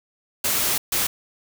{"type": "noise bursts at uneven times", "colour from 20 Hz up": "white", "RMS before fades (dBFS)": -22, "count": 2, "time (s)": [[0.44, 0.78], [0.92, 1.07]], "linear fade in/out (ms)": 5, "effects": []}